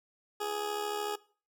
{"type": "tone with amplitude modulation", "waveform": "20% pulse", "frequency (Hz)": 416.6, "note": "G#4", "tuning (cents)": 5, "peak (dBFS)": -25, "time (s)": [0.4, 1.16], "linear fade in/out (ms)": 10, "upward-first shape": "sine", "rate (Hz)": 73.5, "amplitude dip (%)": 55, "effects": ["noise-tail reverb RT60 0.4 s tail -20 dB re dry"]}